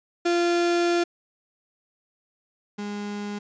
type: tone pair in turn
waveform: 35% pulse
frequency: 345.7 / 205.6 Hz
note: F4 / G#3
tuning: -18 / -17 cents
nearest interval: major sixth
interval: 899 cents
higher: first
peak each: -18 / -28 dBFS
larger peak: first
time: 0.25-1.04 / 2.78-3.39 s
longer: first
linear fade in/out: 10 ms
effects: resampled to 16000 Hz